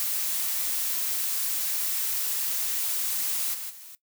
blue noise with level steps, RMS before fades -28 / -35 / -45 dBFS, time 0-3.95 s, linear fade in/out 0 ms, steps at 3.53 / 3.69 s, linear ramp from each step 20 ms, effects noise-tail reverb RT60 0.1 s tail -17 dB re dry

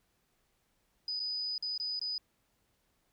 sine tone with dropouts, 4978 Hz, D#8, in tune, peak -33 dBFS, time 1.08-2.18 s, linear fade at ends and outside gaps 2 ms, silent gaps 1.195-1.2 / 1.58-1.625 / 1.778-1.799 / 1.994-2.014 s, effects pink hiss -75 dBFS RMS until 3.12 s

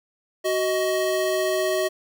square tone pair together, 373.7 / 628 Hz, F#4 / D#5, +17 / +16 cents, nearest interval major sixth, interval 899 cents, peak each -25 / -24 dBFS, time 0.44-1.89 s, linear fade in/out 20 ms, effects none

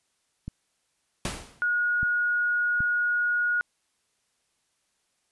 click train, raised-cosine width 5 ms, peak -22 dBFS, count 4, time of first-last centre 0.48-2.806 s, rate 1.29 Hz
pink noise with exponential decay, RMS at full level -28 dBFS, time 1.25-1.67 s, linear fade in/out 1 ms, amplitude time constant 91 ms
sine tone, 1445 Hz, F#6, 41 cents flat, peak -22 dBFS, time 1.62-3.61 s, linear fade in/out 0 ms
effects white hiss -73 dBFS RMS until 5.31 s + resampled to 24000 Hz

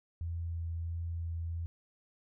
sine tone with vibrato, 83.8 Hz, E2, 29 cents sharp, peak -34 dBFS, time 0.21-1.66 s, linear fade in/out 0 ms, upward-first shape sine, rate 1.5 Hz, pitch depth 10 cents each way, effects none

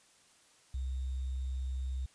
sine tone with sample-and-hold, 65 Hz, C2, 11 cents flat, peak -33 dBFS, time 0.74-2.06 s, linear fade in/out 5 ms, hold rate 3675 Hz, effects white hiss -64 dBFS RMS until 2.14 s + resampled to 22050 Hz

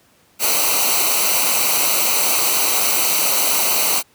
white noise with comb filter, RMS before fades -17 dBFS, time 0.39-4.03 s, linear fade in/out 50 ms, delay 0.58 ms, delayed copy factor -0.75, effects pink hiss -55 dBFS RMS until 4.14 s + high-pass 100 Hz 12 dB/octave

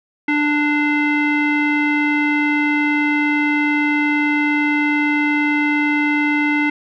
square tone with low-pass filter, 295.2 Hz, D4, 9 cents sharp, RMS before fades -17 dBFS, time 0.28-6.7 s, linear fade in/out 5 ms, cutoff 2200 Hz, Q 6.6, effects none

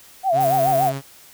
sine tone with vibrato, 715 Hz, F5, 41 cents sharp, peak -15 dBFS, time 0.23-0.93 s, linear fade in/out 50 ms, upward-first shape sine, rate 7 Hz, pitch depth 150 cents each way
sawtooth tone, 137.1 Hz, C#3, 19 cents flat, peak -22 dBFS, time 0.32-1.02 s, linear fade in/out 50 ms
violet noise, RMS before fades -31 dBFS, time 0.4-0.9 s, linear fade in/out 10 ms
effects white hiss -47 dBFS RMS until 1.33 s

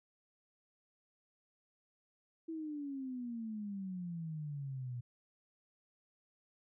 sine exponential sweep, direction down, 329.6 to 119.8 Hz, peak -39 dBFS, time 2.48-5.01 s, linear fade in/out 10 ms, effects none

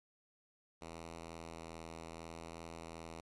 5% pulse tone with vibrato, 82.41 Hz, E2, in tune, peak -36 dBFS, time 0.81-3.21 s, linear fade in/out 10 ms, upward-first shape triangle, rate 0.7 Hz, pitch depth 11 cents each way, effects resampled to 24000 Hz + 12-bit

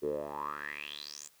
10% pulse tone with band-pass filter sweep, 73.42 Hz, D2, in tune, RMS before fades -39 dBFS, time 0.02-1.29 s, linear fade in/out 20 ms, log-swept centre 390 to 7800 Hz, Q 7.9, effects white hiss -65 dBFS RMS until 1.4 s

